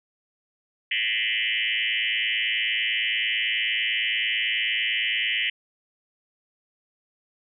sine tone with frequency modulation, 2500 Hz, D#7, 8 cents sharp, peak -22 dBFS, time 0.91-5.5 s, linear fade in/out 5 ms, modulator 109 Hz, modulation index 5.7, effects none

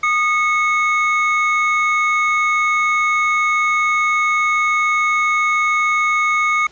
triangle tone pair together, 1229 / 2196 Hz, D#6 / C#7, -22 / -17 cents, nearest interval minor seventh, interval 1005 cents, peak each -15 dBFS, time 0.03-6.67 s, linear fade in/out 5 ms, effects pink hiss -48 dBFS RMS until 6.71 s + resampled to 16000 Hz

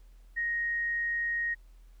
sine tone, 1872 Hz, A#6, 7 cents sharp, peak -28 dBFS, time 0.36-1.55 s, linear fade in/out 20 ms, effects added 41 Hz sine -51 dBFS peak until 2 s + pink hiss -70 dBFS RMS until 2 s

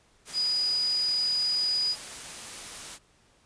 sine tone in noise, 4929 Hz, D#8, 17 cents flat, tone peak -24 dBFS, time 0.33-1.96 s, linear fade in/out 50 ms, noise white, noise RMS -40 dBFS, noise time 0.25-2.99 s, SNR +13 dB, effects pink hiss -63 dBFS RMS until 3.45 s + resampled to 22050 Hz

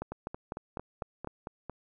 two click trains, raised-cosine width 1 ms, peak -24 / -21 dBFS, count 8 / 6, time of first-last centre 0.12-1.697 / 0.02-1.273 s, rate 4.44 / 3.99 Hz, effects none

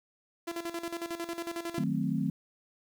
sawtooth tone with tremolo, 338.6 Hz, E4, 46 cents sharp, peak -29 dBFS, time 0.47-1.84 s, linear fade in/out 10 ms, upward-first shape square, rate 11 Hz, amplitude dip 70%
sine chord, D# diminished seventh, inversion none, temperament equal, 155.56 / 185 / 220 / 261.6 Hz, D#3 / F#3 / A3 / C4, 0 / 0 / 0 / 0 cents, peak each -33 dBFS, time 1.78-2.3 s, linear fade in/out 2 ms
effects 10-bit

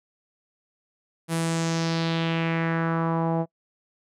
sawtooth tone with low-pass filter sweep, 164.81 Hz, E3, in tune, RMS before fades -25 dBFS, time 1.28-3.46 s, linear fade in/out 50 ms, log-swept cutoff 11000 to 700 Hz, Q 2.5, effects noise-tail reverb RT60 0.1 s tail -26 dB re dry

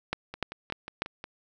two click trains, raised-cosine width 0.3 ms, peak -22 / -12 dBFS, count 6 / 4, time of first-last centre 0.34-1.241 / 0.13-1.02 s, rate 5.55 / 3.37 Hz, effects none

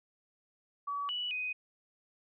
sine tone with pitch steps, 1140 / 2950 / 2501 Hz, C#6 / F#7 / D#7, +48 / -6 / +8 cents, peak -33 dBFS, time 0.87-1.53 s, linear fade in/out 10 ms, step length 220 ms, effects none

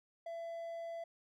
triangle tone, 670 Hz, E5, 28 cents sharp, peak -39 dBFS, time 0.26-1.04 s, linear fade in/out 5 ms, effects none

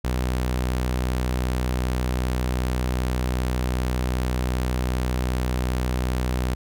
sawtooth tone, 62.6 Hz, B1, 24 cents sharp, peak -18 dBFS, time 0.04-6.55 s, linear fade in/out 10 ms, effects none

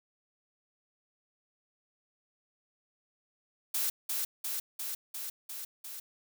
blue noise with echo, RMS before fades -31 dBFS, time 3.74-3.9 s, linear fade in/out 5 ms, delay 350 ms, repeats 6, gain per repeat -2 dB, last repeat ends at 6 s, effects none

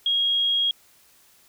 sine tone, 3279 Hz, G#7, 23 cents flat, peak -19 dBFS, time 0.06-0.71 s, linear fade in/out 2 ms, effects white hiss -57 dBFS RMS until 1.48 s

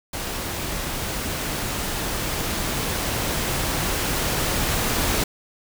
pink noise with level ramp, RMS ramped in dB -29 to -22 dBFS, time 0.13-5.24 s, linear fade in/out 5 ms, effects none

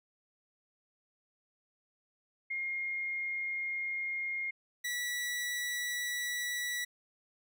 sine / sawtooth tone pair in turn, 2134 / 1949 Hz, C7 / B6, +34 / -23 cents, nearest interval major second, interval 157 cents, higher first, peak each -33 / -30 dBFS, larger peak second, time 2.5-4.51 / 4.84-6.85 s, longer neither, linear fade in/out 10 ms, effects none

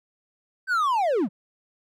triangle linear sweep, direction down, 1568 to 155.56 Hz, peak -18 dBFS, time 0.67-1.29 s, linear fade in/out 50 ms, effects none

